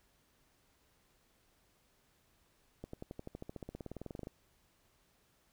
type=accelerating click train; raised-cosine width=2 ms; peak=-30 dBFS; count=24; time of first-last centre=2.84-4.271 s; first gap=94 ms; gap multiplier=0.96; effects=pink hiss -72 dBFS RMS until 5.52 s